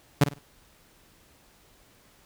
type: tone with echo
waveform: sawtooth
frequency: 143.5 Hz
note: D3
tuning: 40 cents flat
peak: -11 dBFS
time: 0.21-0.24 s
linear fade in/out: 5 ms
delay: 50 ms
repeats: 3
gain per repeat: -11 dB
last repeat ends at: 0.39 s
effects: pink hiss -59 dBFS RMS until 2.25 s